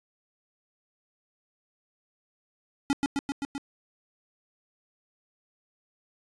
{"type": "tone with echo", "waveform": "square", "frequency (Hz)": 280, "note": "C#4", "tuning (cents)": 18, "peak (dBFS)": -22, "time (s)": [2.9, 2.93], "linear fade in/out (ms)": 0, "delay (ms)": 130, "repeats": 5, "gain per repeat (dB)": -2, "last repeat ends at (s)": 3.58, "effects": ["resampled to 22050 Hz", "10-bit"]}